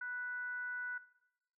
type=tone with frequency modulation; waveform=sine; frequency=1480 Hz; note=F#6; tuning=in tune; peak=-39 dBFS; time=0.01-0.98 s; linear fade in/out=5 ms; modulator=501 Hz; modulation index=0.25; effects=noise-tail reverb RT60 0.9 s tail -17 dB re dry